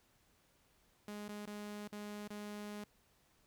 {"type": "tone with dropouts", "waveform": "sawtooth", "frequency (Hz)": 207.7, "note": "G#3", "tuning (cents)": 0, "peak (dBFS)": -40, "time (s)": [1.08, 2.84], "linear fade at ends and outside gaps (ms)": 2, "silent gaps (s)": [[1.281, 1.289], [1.455, 1.473], [1.877, 1.925], [2.277, 2.304]], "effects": ["pink hiss -72 dBFS RMS until 3.46 s"]}